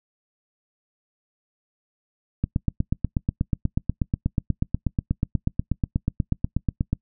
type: click train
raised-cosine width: 5 ms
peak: -9 dBFS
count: 38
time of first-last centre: 2.44-6.93 s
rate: 8.24 Hz
effects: noise-tail reverb RT60 0.1 s tail -24 dB re dry